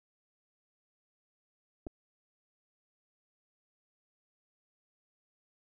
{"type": "clicks", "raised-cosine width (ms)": 2, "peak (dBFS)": -29, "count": 2, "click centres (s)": [1.867, 1.87], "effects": []}